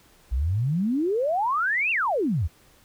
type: exponential two-way sweep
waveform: sine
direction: up then down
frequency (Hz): 56.6 to 2794 to 68.9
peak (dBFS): -21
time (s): 0.31-2.48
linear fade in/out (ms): 20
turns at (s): 1.91
effects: pink hiss -57 dBFS RMS until 2.84 s